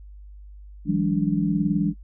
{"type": "tone cluster", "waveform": "sine", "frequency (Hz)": [163.6, 184.5, 203, 291.5], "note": ["E3", "F#3", "G#3", "D4"], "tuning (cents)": [-13, -5, -39, -13], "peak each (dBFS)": -25, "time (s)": [0.85, 1.94], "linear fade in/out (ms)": 50, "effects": ["noise-tail reverb RT60 0.1 s tail -22 dB re dry", "added 50 Hz sine -40 dBFS peak until 2.03 s"]}